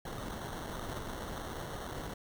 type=noise with sample-and-hold; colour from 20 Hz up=pink; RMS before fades=-41 dBFS; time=0.05-2.14 s; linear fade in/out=5 ms; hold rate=2450 Hz; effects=none